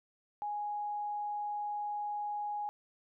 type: tone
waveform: sine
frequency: 830 Hz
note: G#5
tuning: 1 cent flat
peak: -34 dBFS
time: 0.42-2.69 s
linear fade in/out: 0 ms
effects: none